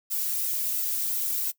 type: noise with flanger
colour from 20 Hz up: violet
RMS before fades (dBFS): -28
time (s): 0.1-1.52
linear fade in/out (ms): 20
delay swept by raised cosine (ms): 1.7 to 2.9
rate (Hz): 2.9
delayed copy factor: -0.8
effects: noise-tail reverb RT60 0.1 s tail -19 dB re dry